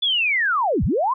sine linear two-way sweep, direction down then up, 3497 to 43.65 to 1098 Hz, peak -17 dBFS, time 0.02-1.14 s, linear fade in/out 10 ms, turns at 0.84 s, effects none

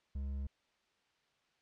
triangle tone with hard clipping, 68.9 Hz, C#2, 10 cents flat, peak -38 dBFS, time 0.15-0.47 s, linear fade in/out 5 ms, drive 9 dB, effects white hiss -75 dBFS RMS until 1.61 s + low-pass 4000 Hz 12 dB/octave

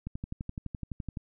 click train, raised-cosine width 5 ms, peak -23 dBFS, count 14, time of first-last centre 0.07-1.172 s, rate 11.8 Hz, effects none

